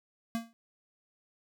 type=tone with exponential decay; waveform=square; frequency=229.6 Hz; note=A#3; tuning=26 cents flat; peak=-28 dBFS; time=0.35-0.53 s; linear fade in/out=0 ms; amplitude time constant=39 ms; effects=none